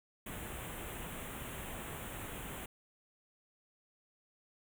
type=band-stop noise; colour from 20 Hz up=pink; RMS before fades=-44 dBFS; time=0.26-2.66 s; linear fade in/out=5 ms; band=3400 to 7300 Hz; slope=48 dB/octave; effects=none